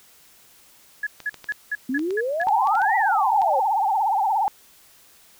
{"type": "tone bursts", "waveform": "sine", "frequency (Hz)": 1692, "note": "G#6", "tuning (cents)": 32, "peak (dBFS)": -22, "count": 7, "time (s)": [1.03, 2.436], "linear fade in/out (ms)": 5, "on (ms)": 38, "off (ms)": 190}
{"type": "clicks", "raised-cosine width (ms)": 0.2, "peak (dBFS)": -21, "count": 12, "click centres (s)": [1.203, 1.343, 1.443, 1.522, 1.993, 2.107, 2.415, 2.486, 2.672, 2.753, 2.818, 3.418]}
{"type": "exponential two-way sweep", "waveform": "sine", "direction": "up then down", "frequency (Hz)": [246.9, 2000, 506], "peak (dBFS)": -22, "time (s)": [1.89, 3.6], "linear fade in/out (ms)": 5, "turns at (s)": 2.96}
{"type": "tone with vibrato", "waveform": "sine", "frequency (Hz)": 830, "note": "G#5", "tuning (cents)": -1, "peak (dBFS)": -18, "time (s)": [2.47, 4.48], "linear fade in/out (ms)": 0, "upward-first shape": "triangle", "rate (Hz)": 17, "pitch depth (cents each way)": 190}
{"effects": ["white hiss -53 dBFS RMS until 5.39 s"]}